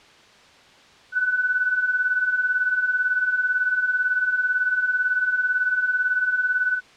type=beating tone pair; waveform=sine; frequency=1480 / 1498 Hz; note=F#6 / F#6; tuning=0 / +21 cents; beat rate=18 Hz; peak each=-26 / -20 dBFS; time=1.12-6.81 s; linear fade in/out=50 ms; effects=white hiss -50 dBFS RMS until 6.96 s + low-pass 4000 Hz 12 dB/octave